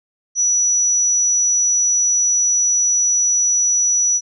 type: tone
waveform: sine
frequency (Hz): 5890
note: F#8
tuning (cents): -9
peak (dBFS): -13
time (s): 0.35-4.21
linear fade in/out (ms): 50
effects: none